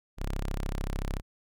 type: tone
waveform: sawtooth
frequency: 33.56 Hz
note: C1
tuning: 45 cents sharp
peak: -26 dBFS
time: 0.17-1.22 s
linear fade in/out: 50 ms
effects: none